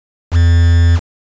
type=tone with quantisation; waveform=triangle; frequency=84.8 Hz; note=E2; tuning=50 cents sharp; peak=-4 dBFS; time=0.31-1 s; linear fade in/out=50 ms; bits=4; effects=resampled to 16000 Hz